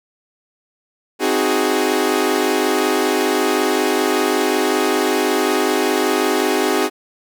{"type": "chord", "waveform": "sawtooth", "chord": "Ab dominant seventh", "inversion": "first", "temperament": "equal", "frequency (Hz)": [261.6, 311.1, 370, 415.3], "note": ["C4", "Eb4", "Gb4", "Ab4"], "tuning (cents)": [0, 0, 0, 0], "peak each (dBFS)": [-19, -18, -16, -16], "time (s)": [1.19, 6.9], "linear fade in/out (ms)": 50, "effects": []}